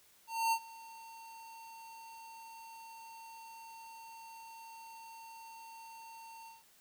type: tone with ADSR envelope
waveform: square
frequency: 909 Hz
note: A#5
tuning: 44 cents flat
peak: -28 dBFS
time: 0.27-6.64 s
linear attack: 250 ms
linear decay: 67 ms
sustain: -22 dB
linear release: 170 ms
effects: white hiss -65 dBFS RMS until 6.8 s